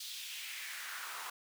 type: noise with high-pass filter sweep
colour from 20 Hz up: pink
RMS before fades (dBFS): -44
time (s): 0-1.3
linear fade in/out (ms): 5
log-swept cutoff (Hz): 4000 to 1000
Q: 2.4
effects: none